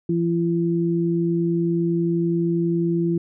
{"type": "tone pair together", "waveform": "sine", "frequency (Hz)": [169.5, 339], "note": ["E3", "E4"], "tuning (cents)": [49, 49], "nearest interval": "octave", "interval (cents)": 1200, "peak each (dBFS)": -21, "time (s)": [0.09, 3.18], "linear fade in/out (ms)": 5, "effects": []}